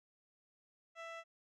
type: tone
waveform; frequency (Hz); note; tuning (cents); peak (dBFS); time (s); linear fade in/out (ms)
15% pulse; 663; E5; +10; -39; 0.95-1.24; 50
effects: low-pass 4000 Hz 12 dB/octave